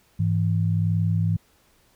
sine tone pair together, 102.79 / 164.5 Hz, G#2 / E3, -17 / -3 cents, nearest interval minor sixth, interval 814 cents, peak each -21 / -23 dBFS, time 0.19-1.37 s, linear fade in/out 10 ms, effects pink hiss -61 dBFS RMS until 1.95 s

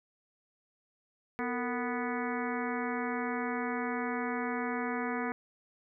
harmonic tone with a mistuned harmonic, 246.7 Hz, B3, 2 cents flat, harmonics 1 / 2 / 3 / 4 / 5 / 6 / 7 / 8 / 9, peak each -35 / -38 / -40 / -41 / -42 / -43 / -43 / -44 / -45 dBFS, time 1.39-5.32 s, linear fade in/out 0 ms, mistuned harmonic 2, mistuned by -120 cents, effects none

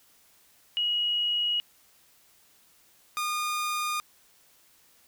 sine / sawtooth tone pair in turn, 2900 / 1219.3 Hz, F#7 / D#6, -35 / -35 cents, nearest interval octave + minor third, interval 1500 cents, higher first, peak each -24 dBFS, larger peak neither, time 0.77-1.6 / 3.17-4 s, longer neither, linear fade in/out 0 ms, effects white hiss -61 dBFS RMS until 5.07 s

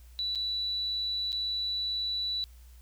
sine tone with dropouts, 3951 Hz, B7, in tune, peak -29 dBFS, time 0.19-2.44 s, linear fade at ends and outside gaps 0 ms, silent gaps 0.35-0.356 / 1.32-1.328 s, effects added 60 Hz sine -49 dBFS peak until 2.81 s + white hiss -63 dBFS RMS until 2.81 s

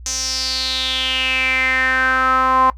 sawtooth tone with band-pass filter sweep, 260 Hz, C4, 11 cents flat, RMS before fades -18 dBFS, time 0.06-2.7 s, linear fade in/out 0 ms, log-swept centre 6300 to 1000 Hz, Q 6.3, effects noise-tail reverb RT60 0.1 s tail -18 dB re dry + added 60 Hz sine -33 dBFS peak until 2.77 s

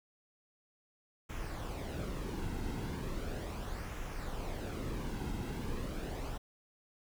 brown noise with flanger, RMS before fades -39 dBFS, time 1.29-6.38 s, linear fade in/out 10 ms, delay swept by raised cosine 0.22 to 1.72 ms, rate 0.37 Hz, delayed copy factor -0.5, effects none

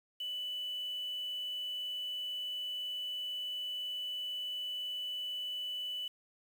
sine tone with quantisation, 2979 Hz, F#7, 11 cents sharp, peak -36 dBFS, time 0.2-6.08 s, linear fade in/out 5 ms, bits 9, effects none

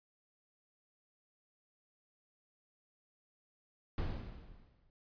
brown noise with exponential decay, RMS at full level -33 dBFS, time 3.98-4.9 s, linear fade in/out 1 ms, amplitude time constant 200 ms, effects resampled to 11025 Hz

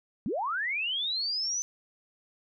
sine linear sweep, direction up, 169.6 to 6120 Hz, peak -28 dBFS, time 0.26-1.62 s, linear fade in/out 0 ms, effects none

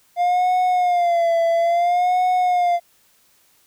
triangle tone with vibrato, 700 Hz, F5, 4 cents sharp, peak -13 dBFS, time 0.16-2.8 s, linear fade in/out 50 ms, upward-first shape sine, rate 0.59 Hz, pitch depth 78 cents each way, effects white hiss -58 dBFS RMS until 3.66 s

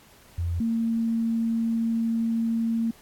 sine tone pair in turn, 85.7 / 228.2 Hz, F2 / A#3, -32 / -37 cents, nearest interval octave + perfect fourth, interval 1695 cents, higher second, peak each -24 / -22 dBFS, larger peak second, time 0.38-0.6 / 0.6-2.91 s, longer second, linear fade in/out 5 ms, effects pink hiss -54 dBFS RMS until 3.01 s + AAC 64 kbps

